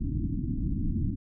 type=low-pass noise; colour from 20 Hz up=pink; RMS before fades=-29 dBFS; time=0-1.16 s; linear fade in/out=20 ms; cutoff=320 Hz; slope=96 dB/octave; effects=none